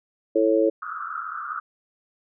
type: harmonic tone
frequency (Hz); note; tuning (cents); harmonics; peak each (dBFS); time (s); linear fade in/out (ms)
110; A2; 0; 3 / 4 / 5; -21 / -21 / -21; 0.35-0.7; 10
type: band-pass noise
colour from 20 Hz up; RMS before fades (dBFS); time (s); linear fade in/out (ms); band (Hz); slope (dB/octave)
white; -32; 0.82-1.6; 5; 1200 to 1400; 96
effects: none